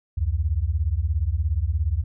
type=beating tone pair; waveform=sine; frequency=69.4 / 86.4 Hz; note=C#2 / F2; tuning=+3 / -18 cents; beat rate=17 Hz; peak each=-23 dBFS; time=0.17-2.04 s; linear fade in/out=10 ms; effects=none

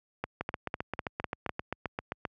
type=two click trains; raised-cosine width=0.5 ms; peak=-16 / -17 dBFS; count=6 / 15; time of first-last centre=0.24-1.493 / 0.41-2.252 s; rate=3.99 / 7.6 Hz; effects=high-pass 60 Hz 12 dB/octave

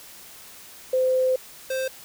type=tone pair in turn; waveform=sine / square; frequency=515 / 524.3 Hz; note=C5 / C5; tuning=-28 / +3 cents; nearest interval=unison; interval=31 cents; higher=second; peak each=-18 / -25 dBFS; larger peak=first; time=0.93-1.36 / 1.7-1.88 s; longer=first; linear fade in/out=5 ms; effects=white hiss -45 dBFS RMS until 2.04 s

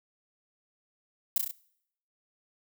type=noise with echo; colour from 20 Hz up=violet; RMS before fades=-25 dBFS; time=1.36-1.38 s; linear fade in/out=2 ms; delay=33 ms; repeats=4; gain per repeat=-3 dB; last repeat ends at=1.512 s; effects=noise-tail reverb RT60 0.7 s tail -22 dB re dry

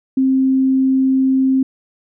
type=tone; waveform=sine; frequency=264.2 Hz; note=C4; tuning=17 cents sharp; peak=-11 dBFS; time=0.17-1.63 s; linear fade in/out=5 ms; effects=none

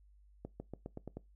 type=accelerating click train; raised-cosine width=2 ms; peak=-29 dBFS; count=7; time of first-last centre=0.45-1.17 s; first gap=150 ms; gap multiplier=0.91; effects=noise-tail reverb RT60 0.2 s tail -21 dB re dry + added 50 Hz sine -60 dBFS peak until 1.35 s

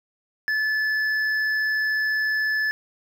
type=tone with hard clipping; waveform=triangle; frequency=1733 Hz; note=A6; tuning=27 cents flat; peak=-22 dBFS; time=0.48-2.71 s; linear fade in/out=0 ms; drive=8 dB; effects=none

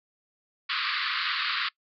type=band-pass noise; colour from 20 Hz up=pink; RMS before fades=-29 dBFS; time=0.69-1.69 s; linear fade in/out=10 ms; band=1100 to 4700 Hz; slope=96 dB/octave; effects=noise-tail reverb RT60 0.1 s tail -23 dB re dry

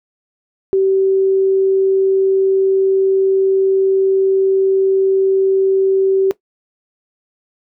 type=tone; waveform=sine; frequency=385 Hz; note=G4; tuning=31 cents flat; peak=-10 dBFS; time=0.73-6.31 s; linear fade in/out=0 ms; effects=noise-tail reverb RT60 0.1 s tail -17 dB re dry

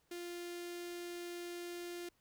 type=tone with notch filter; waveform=sawtooth; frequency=349 Hz; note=F4; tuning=1 cent flat; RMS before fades=-45 dBFS; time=0.11-2.09 s; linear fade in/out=5 ms; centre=920 Hz; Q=0.81; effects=pink hiss -75 dBFS RMS until 2.2 s

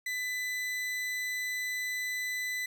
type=tone; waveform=40% pulse; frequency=2000 Hz; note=B6; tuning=21 cents sharp; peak=-31 dBFS; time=0.06-2.66 s; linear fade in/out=5 ms; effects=none

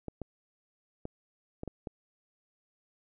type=clicks; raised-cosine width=2 ms; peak=-24 dBFS; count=6; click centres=0.083 / 0.217 / 1.054 / 1.634 / 1.677 / 1.872 s; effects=none

